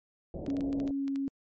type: low-pass noise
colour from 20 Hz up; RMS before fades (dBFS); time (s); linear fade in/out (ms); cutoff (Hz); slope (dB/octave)
white; -40; 0.34-0.91; 2; 640; 48
type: clicks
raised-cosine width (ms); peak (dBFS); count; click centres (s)
0.2; -30; 9; 0.464 / 0.502 / 0.568 / 0.608 / 0.729 / 0.801 / 0.877 / 1.08 / 1.159
type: tone with pitch glide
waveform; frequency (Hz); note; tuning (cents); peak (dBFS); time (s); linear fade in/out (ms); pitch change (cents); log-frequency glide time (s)
sine; 277.2 to 274.5; C#4 to C#4; 0 to -17; -29; 0.48-1.28; 0; -17; 0.92-1.11
effects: MP3 32 kbps